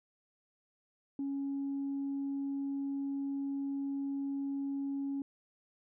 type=tone; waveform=sine; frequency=277.2 Hz; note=C#4; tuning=in tune; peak=-32 dBFS; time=1.19-5.22 s; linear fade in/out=2 ms; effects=tanh soft clip ceiling -30 dBFS